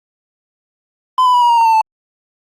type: tone with pitch steps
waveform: triangle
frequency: 1019 / 998 / 977.5 / 957.4 / 937.7 / 918.4 / 899.5 / 881 Hz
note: C6 / B5 / B5 / A#5 / A#5 / A#5 / A5 / A5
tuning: -46 / +18 / -18 / +46 / +10 / -26 / +38 / +2 cents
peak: -6 dBFS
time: 1.18-1.812 s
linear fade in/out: 2 ms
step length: 79 ms
effects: Opus 24 kbps